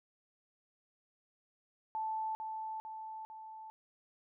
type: tone with echo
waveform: sine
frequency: 877 Hz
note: A5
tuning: 6 cents flat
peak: -34 dBFS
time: 1.95-2.35 s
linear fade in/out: 0 ms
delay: 450 ms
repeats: 3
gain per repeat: -4 dB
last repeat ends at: 3.7 s
effects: none